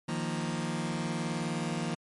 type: chord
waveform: sawtooth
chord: Eb suspended second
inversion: none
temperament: just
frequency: 155.56 / 175.01 / 233.3 Hz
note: Eb3 / F3 / Bb3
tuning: 0 / +4 / +2 cents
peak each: -31 dBFS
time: 0.08-1.95 s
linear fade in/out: 10 ms
effects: MP3 48 kbps